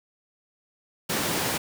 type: high-pass noise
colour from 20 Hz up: pink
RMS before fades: -27 dBFS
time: 1.09-1.58 s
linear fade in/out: 10 ms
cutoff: 150 Hz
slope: 12 dB/octave
effects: none